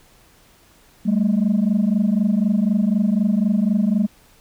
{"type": "tone pair together", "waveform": "sine", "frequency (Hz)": [196, 220], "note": ["G3", "A3"], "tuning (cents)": [0, 0], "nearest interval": "major second", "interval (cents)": 200, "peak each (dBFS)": -16, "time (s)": [1.05, 4.07], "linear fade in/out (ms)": 20, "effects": ["tanh soft clip ceiling -12 dBFS", "pink hiss -53 dBFS RMS until 4.4 s"]}